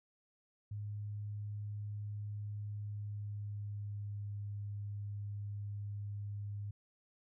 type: tone with pitch glide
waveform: sine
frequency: 103.83 to 102.28 Hz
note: G#2 to G#2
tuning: 0 to -26 cents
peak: -39 dBFS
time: 0.71-6.71 s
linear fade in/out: 5 ms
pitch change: -26 cents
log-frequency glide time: 2.74-4.32 s
effects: none